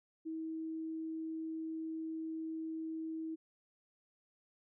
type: tone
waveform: sine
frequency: 320.9 Hz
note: E4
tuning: 46 cents flat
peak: -38 dBFS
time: 0.25-3.36 s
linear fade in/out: 20 ms
effects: none